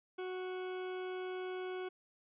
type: tone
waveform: 40% pulse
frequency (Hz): 369.3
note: F#4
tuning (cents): -3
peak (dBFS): -38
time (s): 0.18-1.89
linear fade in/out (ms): 10
effects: resampled to 8000 Hz